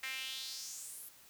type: tone with high-pass filter sweep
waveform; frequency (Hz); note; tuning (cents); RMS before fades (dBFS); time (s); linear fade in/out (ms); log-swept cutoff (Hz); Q
sawtooth; 263.3; C4; +11; -44; 0.03-1.09; 5; 2000 to 12000; 3.2
effects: white hiss -60 dBFS RMS until 1.29 s